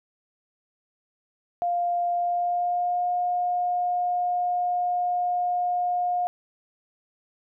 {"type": "tone with pitch glide", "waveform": "sine", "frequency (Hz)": [700, 713.9], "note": ["F5", "F5"], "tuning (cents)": [4, 38], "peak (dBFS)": -22, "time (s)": [1.62, 6.27], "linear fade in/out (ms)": 0, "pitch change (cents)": 34, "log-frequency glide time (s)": [2.14, 3.1], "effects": []}